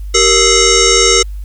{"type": "tone with frequency modulation", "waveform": "sine", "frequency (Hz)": 2948, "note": "F#7", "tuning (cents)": -7, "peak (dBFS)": -6, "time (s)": [0.14, 1.23], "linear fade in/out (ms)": 10, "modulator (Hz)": 854, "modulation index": 4.9, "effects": ["added 50 Hz sine -21 dBFS peak until 1.44 s", "white hiss -51 dBFS RMS until 1.44 s"]}